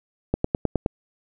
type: click train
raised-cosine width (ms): 2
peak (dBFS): -7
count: 6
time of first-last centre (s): 0.34-0.861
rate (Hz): 9.59
effects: none